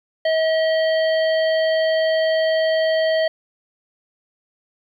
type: harmonic tone with a mistuned harmonic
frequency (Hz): 640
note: D#5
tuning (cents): +49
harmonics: 1 / 3 / 5 / 7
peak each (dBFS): -16 / -26 / -30 / -33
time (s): 0.25-3.28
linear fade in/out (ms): 5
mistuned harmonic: 5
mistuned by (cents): -24
effects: 9-bit